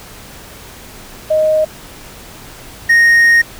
sine / triangle tone pair in turn, 622.3 / 1860.8 Hz, D#5 / A#6, 0 / -4 cents, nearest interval octave + perfect fifth, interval 1896 cents, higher second, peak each -9 / -4 dBFS, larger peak second, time 1.3-1.65 / 2.89-3.42 s, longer second, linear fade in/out 10 ms, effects pink hiss -35 dBFS RMS until 3.59 s

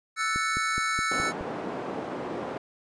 square chord, F# minor seventh, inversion third, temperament equal, 1318.5 / 1480 / 1760 / 2217 Hz, E6 / F#6 / A6 / C#7, 0 / 0 / 0 / 0 cents, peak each -29 / -34 / -34 / -32 dBFS, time 0.16-1.33 s, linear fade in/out 50 ms
click train, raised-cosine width 3 ms, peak -22 dBFS, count 6, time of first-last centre 0.36-1.41 s, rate 4.76 Hz
white band-pass noise, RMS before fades -34 dBFS, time 1.11-2.58 s, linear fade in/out 5 ms, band 200 to 650 Hz, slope 12 dB/octave
effects resampled to 22050 Hz

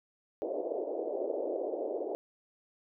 white band-pass noise, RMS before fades -35 dBFS, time 0.42-2.15 s, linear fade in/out 0 ms, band 320 to 640 Hz, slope 48 dB/octave, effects none

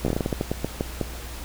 slowing click train, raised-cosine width 2 ms, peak -10 dBFS, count 14, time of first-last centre 0.05-1.013 s, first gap 14 ms, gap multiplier 1.25, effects added 60 Hz sine -35 dBFS peak until 1.44 s + pink hiss -39 dBFS RMS until 1.44 s

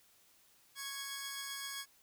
10% pulse tone pair together, 1104.9 / 1661.2 Hz, C#6 / G#6, -6 / 0 cents, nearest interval perfect fifth, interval 706 cents, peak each -37 / -34 dBFS, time 0.75-1.86 s, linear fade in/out 50 ms, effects white hiss -67 dBFS RMS until 2.02 s

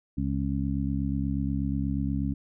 harmonic tone, 68.3 Hz, C#2, 25 cents flat, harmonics 1 / 2 / 3 / 4, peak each -31 / -31 / -31 / -31 dBFS, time 0.17-2.34 s, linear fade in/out 10 ms, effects none

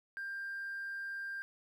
triangle tone with hard clipping, 1591 Hz, G6, 25 cents sharp, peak -38 dBFS, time 0.17-1.42 s, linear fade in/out 0 ms, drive 2 dB, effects none

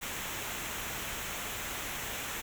pink noise with comb filter, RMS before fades -38 dBFS, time 0.01-2.42 s, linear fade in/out 20 ms, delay 0.21 ms, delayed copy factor -0.55, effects none

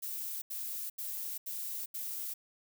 violet noise bursts, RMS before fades -39 dBFS, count 5, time 0.02-2.34 s, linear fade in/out 10 ms, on 400 ms, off 80 ms, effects none

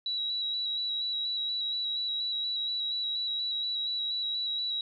sine tone with vibrato, 3900 Hz, B7, 23 cents flat, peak -29 dBFS, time 0.06-4.81 s, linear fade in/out 2 ms, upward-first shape square, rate 4.2 Hz, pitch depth 17 cents each way, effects none

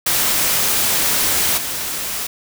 white noise with level steps, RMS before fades -17 / -24 dBFS, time 0.06-2.27 s, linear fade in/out 5 ms, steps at 1.57 s, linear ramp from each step 10 ms, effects none

